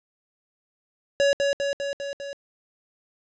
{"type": "tone with echo", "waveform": "square", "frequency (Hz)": 562, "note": "C#5", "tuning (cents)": 24, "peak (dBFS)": -18, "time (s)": [1.2, 1.33], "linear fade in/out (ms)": 0, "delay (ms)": 200, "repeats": 5, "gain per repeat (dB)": -3, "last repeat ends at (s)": 2.33, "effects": ["resampled to 16000 Hz", "9-bit"]}